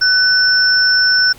sine tone pair together, 1500 / 5376 Hz, F#6 / E8, +23 / +33 cents, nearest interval octave + minor seventh, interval 2210 cents, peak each -12 dBFS, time 0.01-1.33 s, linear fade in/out 10 ms, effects pink hiss -42 dBFS RMS until 1.38 s

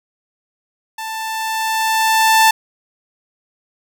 sawtooth tone with level ramp, 885 Hz, A5, 10 cents sharp, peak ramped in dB -21 to -4 dBFS, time 0.98-2.51 s, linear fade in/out 5 ms, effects none

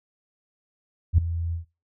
sine tone with ADSR envelope, 84 Hz, E2, 33 cents sharp, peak -10 dBFS, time 1.13-1.65 s, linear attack 51 ms, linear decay 3 ms, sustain -15 dB, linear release 120 ms, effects noise-tail reverb RT60 0.3 s tail -22 dB re dry + tanh soft clip ceiling -6 dBFS

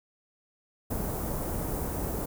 pink band-stop noise, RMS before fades -32 dBFS, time 0.9-2.26 s, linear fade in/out 10 ms, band 820 to 13000 Hz, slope 12 dB/octave, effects none

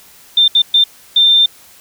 sine tone bursts at uneven times, 3589 Hz, A7, 34 cents sharp, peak -6 dBFS, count 4, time 0.37-0.48 / 0.55-0.62 / 0.74-0.84 / 1.16-1.46 s, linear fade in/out 5 ms, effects white hiss -43 dBFS RMS until 1.8 s

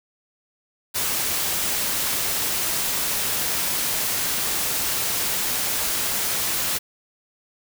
white noise, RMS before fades -24 dBFS, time 0.94-6.79 s, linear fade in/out 20 ms, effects none

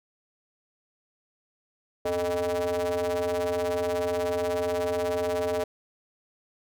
square ring-modulated tone, 89.2 Hz, F2, 37 cents sharp, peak -23 dBFS, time 2.05-5.64 s, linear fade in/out 5 ms, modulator 527 Hz, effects none

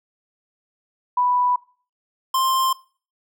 sine / square tone pair in turn, 987.8 / 1051.1 Hz, B5 / C6, 0 / +8 cents, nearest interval minor second, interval 108 cents, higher second, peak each -16 / -18 dBFS, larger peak first, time 1.17-1.56 / 2.34-2.73 s, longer neither, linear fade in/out 5 ms, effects noise-tail reverb RT60 0.4 s tail -21 dB re dry

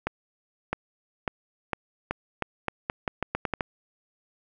accelerating click train, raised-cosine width 0.5 ms, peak -11 dBFS, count 14, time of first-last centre 0.07-3.608 s, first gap 660 ms, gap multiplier 0.83, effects none

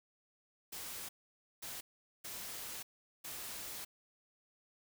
white noise bursts at uneven times, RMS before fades -45 dBFS, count 4, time 0.72-1.09 / 1.62-1.81 / 2.24-2.83 / 3.24-3.85 s, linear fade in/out 10 ms, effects none

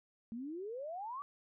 sine exponential sweep, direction up, 219.5 to 1171 Hz, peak -40 dBFS, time 0.32-1.22 s, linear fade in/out 0 ms, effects none

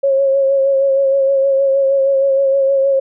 sine tone with vibrato, 545 Hz, C#5, 29 cents flat, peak -10 dBFS, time 0.03-3 s, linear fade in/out 10 ms, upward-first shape sine, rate 6.4 Hz, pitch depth 28 cents each way, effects none

